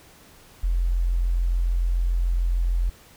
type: tone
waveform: sine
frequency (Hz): 43.44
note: F1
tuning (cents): -8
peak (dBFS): -19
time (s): 0.63-2.9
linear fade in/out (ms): 10
effects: pink hiss -51 dBFS RMS until 3.16 s